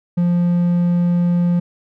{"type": "tone", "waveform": "triangle", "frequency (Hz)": 174.61, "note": "F3", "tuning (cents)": 0, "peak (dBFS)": -11, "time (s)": [0.17, 1.6], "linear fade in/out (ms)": 10, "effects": []}